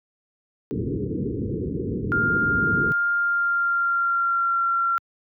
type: low-pass noise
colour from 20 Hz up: pink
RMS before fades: -24 dBFS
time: 0.71-2.92 s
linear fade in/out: 0 ms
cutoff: 470 Hz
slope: 96 dB/octave
type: tone with pitch glide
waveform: sine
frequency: 1403 to 1369.4 Hz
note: F6 to F6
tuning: +8 to -34 cents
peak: -19 dBFS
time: 2.12-4.98 s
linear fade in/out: 0 ms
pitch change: -42 cents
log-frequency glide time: 3.13-4.62 s
effects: high-pass 100 Hz 12 dB/octave

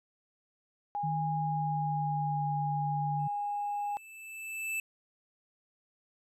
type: tone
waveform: sine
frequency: 820 Hz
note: G#5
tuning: 22 cents flat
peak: -31 dBFS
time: 0.95-3.97 s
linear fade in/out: 0 ms
type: tone with pitch glide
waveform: sine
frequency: 155.56 to 148.79 Hz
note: D#3 to D3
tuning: 0 to +23 cents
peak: -32 dBFS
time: 1.03-3.28 s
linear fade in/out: 10 ms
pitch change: -77 cents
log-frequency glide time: 1.26-2.48 s
type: tone with exponential growth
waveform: square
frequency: 2637 Hz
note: E7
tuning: in tune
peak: -31 dBFS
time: 3.19-4.8 s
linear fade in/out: 2 ms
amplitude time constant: 350 ms
effects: resampled to 32000 Hz

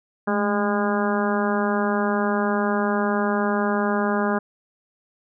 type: harmonic tone with a mistuned harmonic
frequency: 204.2 Hz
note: G#3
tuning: 29 cents flat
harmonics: 1 / 2 / 3 / 4 / 5 / 6 / 7 / 8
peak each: -23 / -26 / -28 / -29 / -30 / -31 / -31 / -32 dBFS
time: 0.27-4.39 s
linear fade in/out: 10 ms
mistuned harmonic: 1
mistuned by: +55 cents
effects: none

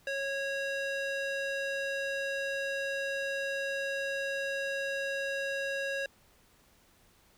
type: tone with band-pass filter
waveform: square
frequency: 550 Hz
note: C#5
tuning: 14 cents flat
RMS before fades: -34 dBFS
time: 0.07-6.06 s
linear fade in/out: 2 ms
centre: 1900 Hz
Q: 0.86
effects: pink hiss -64 dBFS RMS until 7.37 s

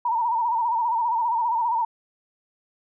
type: tone with vibrato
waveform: sine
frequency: 932.3 Hz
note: A#5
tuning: in tune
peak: -20 dBFS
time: 0.05-1.85 s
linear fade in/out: 5 ms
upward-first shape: sine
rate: 15 Hz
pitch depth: 85 cents each way
effects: none

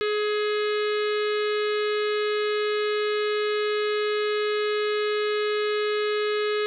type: harmonic tone with a mistuned harmonic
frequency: 421.4 Hz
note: G#4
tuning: 25 cents sharp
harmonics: 1 / 3 / 4 / 5 / 6 / 7 / 8 / 9 / 10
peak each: -23 / -33 / -35 / -37 / -39 / -40 / -41 / -42 / -43 dBFS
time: 0.01-6.66 s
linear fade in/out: 0 ms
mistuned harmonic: 4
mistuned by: -16 cents
effects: none

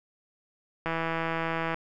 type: click train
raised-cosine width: 0.5 ms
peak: -15 dBFS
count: 146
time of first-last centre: 0.86-1.744 s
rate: 164 Hz
effects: none

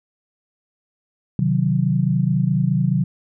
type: chord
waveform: sine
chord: C diminished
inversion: none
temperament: equal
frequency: 130.81 / 155.56 / 185 Hz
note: C3 / Eb3 / Gb3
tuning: 0 / 0 / 0 cents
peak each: -20 dBFS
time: 1.39-3.04 s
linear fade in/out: 2 ms
effects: none

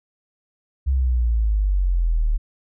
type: exponential sweep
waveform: sine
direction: down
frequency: 68.5 to 36.71 Hz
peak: -16 dBFS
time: 0.86-2.38 s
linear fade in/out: 20 ms
effects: none

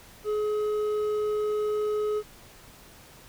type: tone with hard clipping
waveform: sine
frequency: 423 Hz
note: G#4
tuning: 32 cents sharp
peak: -26 dBFS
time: 0.24-2.23 s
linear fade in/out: 50 ms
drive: 5 dB
effects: pink hiss -51 dBFS RMS until 3.28 s

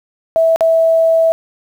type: tone with dropouts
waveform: sine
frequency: 654 Hz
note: E5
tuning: 14 cents flat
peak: -8 dBFS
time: 0.36-1.32 s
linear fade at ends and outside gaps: 0 ms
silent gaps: 0.56-0.608 s
effects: 7-bit

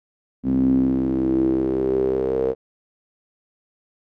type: tone with band-pass filter sweep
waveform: sawtooth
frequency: 65.41 Hz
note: C2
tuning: in tune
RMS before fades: -20 dBFS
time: 0.43-2.55 s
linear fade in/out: 50 ms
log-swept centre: 240 to 470 Hz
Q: 9.3
effects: none

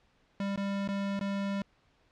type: tone with dropouts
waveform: square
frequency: 198.4 Hz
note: G3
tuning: 21 cents sharp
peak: -31 dBFS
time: 0.4-1.62 s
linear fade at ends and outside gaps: 2 ms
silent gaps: 0.56-0.575 / 0.877-0.887 / 1.193-1.21 s
effects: pink hiss -68 dBFS RMS until 2.11 s + low-pass 4000 Hz 12 dB/octave

